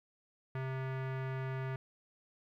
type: tone with low-pass filter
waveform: square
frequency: 131.9 Hz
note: C3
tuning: 14 cents sharp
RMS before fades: -38 dBFS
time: 0.55-1.76 s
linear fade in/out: 2 ms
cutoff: 1900 Hz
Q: 1.7
effects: 12-bit